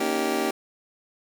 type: chord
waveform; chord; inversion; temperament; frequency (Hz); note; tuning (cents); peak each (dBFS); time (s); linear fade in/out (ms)
25% pulse; Eb dominant seventh; second; just; 233.3 / 280 / 311.1 / 388.9; Bb3 / Db4 / Eb4 / G4; +2 / +18 / 0 / -14; -27 / -26 / -26 / -23; 0-0.51; 5
effects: 8-bit